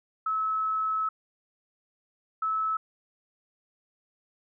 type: tone pair in turn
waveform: sine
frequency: 1296 / 1301.6 Hz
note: E6 / E6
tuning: -30 / -22 cents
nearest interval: unison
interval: 8 cents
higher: second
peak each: -25 dBFS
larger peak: neither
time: 0.26-1.09 / 2.42-2.77 s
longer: first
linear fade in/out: 5 ms
effects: none